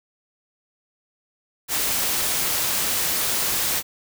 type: noise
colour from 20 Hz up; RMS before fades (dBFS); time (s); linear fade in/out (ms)
white; -23; 1.68-3.83; 50
effects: none